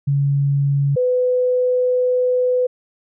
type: tone pair in turn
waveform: sine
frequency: 140.6 / 501 Hz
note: C#3 / B4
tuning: +25 / +25 cents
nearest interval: octave + minor seventh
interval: 2200 cents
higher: second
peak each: -14 dBFS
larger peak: neither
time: 0.07-0.96 / 0.96-2.67 s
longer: second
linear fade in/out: 10 ms
effects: none